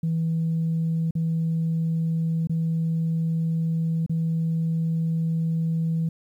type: tone with dropouts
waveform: sine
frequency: 163.3 Hz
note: E3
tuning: 16 cents flat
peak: -20 dBFS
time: 0.03-6.09 s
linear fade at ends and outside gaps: 5 ms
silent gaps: 1.109-1.152 / 2.472-2.495 / 4.063-4.095 s
effects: tanh soft clip ceiling -18 dBFS + 10-bit